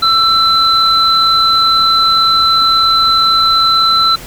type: tone pair together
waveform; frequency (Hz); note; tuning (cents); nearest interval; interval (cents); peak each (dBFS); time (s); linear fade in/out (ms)
sine; 1334 / 4029; E6 / B7; +20 / +34; octave + perfect fifth; 1914; -10; 0.02-4.16; 10
effects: pink hiss -31 dBFS RMS until 4.26 s